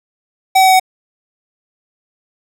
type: tone with pitch steps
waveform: square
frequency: 762 / 757.6 / 753.2 / 748.9 Hz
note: G5 / F#5 / F#5 / F#5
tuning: -49 / +41 / +31 / +21 cents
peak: -7 dBFS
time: 0.55-0.798 s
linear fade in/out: 10 ms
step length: 62 ms
effects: none